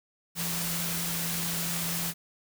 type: tone in noise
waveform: sine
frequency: 169.5 Hz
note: E3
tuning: 49 cents sharp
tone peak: -35 dBFS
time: 0.35-2.14 s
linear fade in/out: 50 ms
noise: white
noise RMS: -32 dBFS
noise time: 0.35-2.14 s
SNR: -6 dB
effects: none